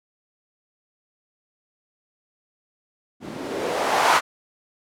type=noise with low-pass filter sweep; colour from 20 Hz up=violet; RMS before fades=-22 dBFS; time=3.2-4.21 s; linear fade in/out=50 ms; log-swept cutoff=220 to 1100 Hz; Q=1.9; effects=none